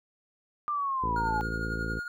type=linear sweep; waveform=sine; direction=down; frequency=1200 to 839 Hz; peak=-27 dBFS; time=0.68-1.41 s; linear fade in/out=0 ms
type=harmonic tone; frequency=55.7 Hz; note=A1; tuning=22 cents sharp; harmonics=1 / 2 / 3 / 4 / 5 / 6 / 7 / 8 / 9; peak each=-35 / -38 / -40 / -41 / -42 / -43 / -43 / -44 / -45 dBFS; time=1.02-2 s; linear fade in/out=20 ms
type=tone with tremolo; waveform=triangle; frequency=1427 Hz; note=F6; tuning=37 cents sharp; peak=-29 dBFS; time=1.16-2.08 s; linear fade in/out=2 ms; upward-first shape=triangle; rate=11 Hz; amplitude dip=60%
effects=none